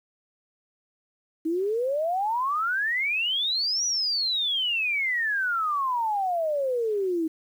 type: exponential two-way sweep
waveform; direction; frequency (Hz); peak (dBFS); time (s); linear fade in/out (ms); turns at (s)
sine; up then down; 312.3 to 5920 to 312.3; -23; 1.45-7.28; 10; 3.85
effects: 9-bit